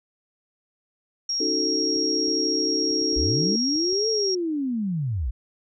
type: tone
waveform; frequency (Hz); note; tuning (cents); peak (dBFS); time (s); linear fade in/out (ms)
sine; 5588; F8; 0; -23; 1.29-4.35; 5
type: chord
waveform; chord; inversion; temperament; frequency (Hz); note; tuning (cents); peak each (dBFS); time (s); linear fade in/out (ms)
sine; D# half-diminished seventh; third; equal; 277.2 / 311.1 / 370 / 440; C#4 / D#4 / F#4 / A4; 0 / 0 / 0 / 0; -32 / -27 / -31 / -29; 1.4-3.56; 5
type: clicks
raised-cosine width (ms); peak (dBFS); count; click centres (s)
2; -32; 9; 1.963 / 2.281 / 2.91 / 3.016 / 3.128 / 3.235 / 3.429 / 3.758 / 3.928
type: linear two-way sweep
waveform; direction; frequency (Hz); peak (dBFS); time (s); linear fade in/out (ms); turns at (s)
sine; up then down; 49.04 to 450 to 49.04; -23; 3.16-5.31; 10; 4.09
effects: none